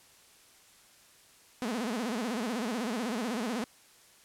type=tone with vibrato; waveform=sawtooth; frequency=231.5 Hz; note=A#3; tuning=12 cents flat; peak=-27 dBFS; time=1.62-3.64 s; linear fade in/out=0 ms; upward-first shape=sine; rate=16 Hz; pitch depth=190 cents each way; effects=white hiss -59 dBFS RMS until 4.24 s + low-pass 11000 Hz 12 dB/octave